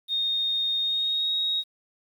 sine tone with pitch glide, 3693 to 3773 Hz, A#7 to A#7, -17 to +20 cents, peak -23 dBFS, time 0.08-1.64 s, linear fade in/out 50 ms, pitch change +37 cents, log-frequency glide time 0.8-1.33 s, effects 9-bit

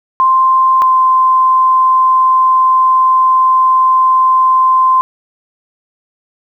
sine tone pair in turn, 1046.5 / 1038.7 Hz, C6 / C6, 0 / -13 cents, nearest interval unison, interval 13 cents, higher first, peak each -6 dBFS, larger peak neither, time 0.2-0.82 / 0.82-5.01 s, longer second, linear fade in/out 0 ms, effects 8-bit

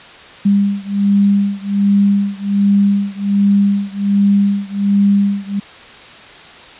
sine beating tone pair, 200 / 201.3 Hz, G3 / G3, +35 / +46 cents, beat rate 1.3 Hz, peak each -13 / -14 dBFS, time 0.45-5.6 s, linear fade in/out 10 ms, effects white hiss -37 dBFS RMS until 6.79 s + resampled to 8000 Hz

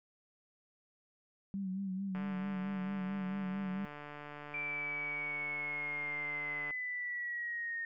sine tone with vibrato, 191.8 Hz, G3, 37 cents flat, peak -35 dBFS, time 1.54-3.85 s, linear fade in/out 0 ms, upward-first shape sine, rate 4.5 Hz, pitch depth 56 cents each way
click train, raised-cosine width 0.5 ms, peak -32 dBFS, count 671, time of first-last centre 2.15-6.708 s, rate 147 Hz
sine linear sweep, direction down, 2349 to 1840 Hz, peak -36 dBFS, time 4.54-7.85 s, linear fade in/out 2 ms
effects none

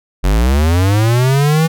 square linear sweep, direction up, 43.65 to 164.81 Hz, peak -10 dBFS, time 0.23-1.68 s, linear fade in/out 20 ms, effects none

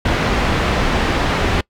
pink low-pass noise, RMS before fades -17 dBFS, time 0.05-1.61 s, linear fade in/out 5 ms, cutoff 3000 Hz, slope 12 dB/octave, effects noise-tail reverb RT60 0.1 s tail -23 dB re dry

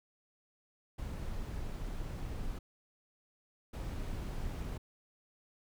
brown noise bursts at uneven times, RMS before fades -39 dBFS, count 2, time 0.98-2.59 / 3.73-4.78 s, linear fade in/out 10 ms, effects none

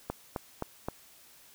click train, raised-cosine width 1 ms, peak -18 dBFS, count 4, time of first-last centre 0.1-0.885 s, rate 3.82 Hz, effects white hiss -57 dBFS RMS until 1.54 s

